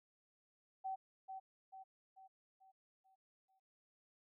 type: tone with echo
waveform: sine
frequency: 765 Hz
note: G5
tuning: 42 cents flat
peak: -39 dBFS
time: 0.84-0.96 s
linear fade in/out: 20 ms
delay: 440 ms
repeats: 6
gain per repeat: -6 dB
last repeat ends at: 3.6 s
effects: none